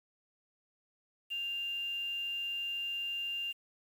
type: tone with quantisation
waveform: sine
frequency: 2794 Hz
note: F7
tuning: in tune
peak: -34 dBFS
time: 1.3-3.53 s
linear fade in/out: 20 ms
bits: 9
effects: none